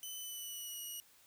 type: tone with pitch glide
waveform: 10% pulse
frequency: 3017 to 2906 Hz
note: F#7 to F#7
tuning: +33 to -32 cents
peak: -35 dBFS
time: 0.03-1 s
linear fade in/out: 0 ms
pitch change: -65 cents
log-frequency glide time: 0.18-0.8 s
effects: white hiss -65 dBFS RMS until 1.26 s